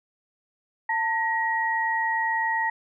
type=tone pair together; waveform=sine; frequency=895 / 1896.4 Hz; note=A5 / A#6; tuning=+29 / +29 cents; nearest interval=octave + minor second; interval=1300 cents; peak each=-25 dBFS; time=0.89-2.7 s; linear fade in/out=5 ms; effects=none